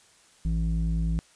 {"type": "tone with low-pass filter", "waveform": "square", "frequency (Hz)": 55, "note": "A1", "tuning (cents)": 0, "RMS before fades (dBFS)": -26, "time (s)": [0.45, 1.19], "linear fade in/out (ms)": 0, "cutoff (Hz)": 170, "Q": 2.2, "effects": ["white hiss -58 dBFS RMS until 1.35 s", "resampled to 22050 Hz"]}